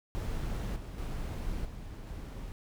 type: noise with level steps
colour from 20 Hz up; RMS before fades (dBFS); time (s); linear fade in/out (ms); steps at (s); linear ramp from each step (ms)
brown; -34 / -41 / -36 / -43 / -41; 0.15-2.52; 0; 0.76 / 0.98 / 1.65 / 2.07; 2
effects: none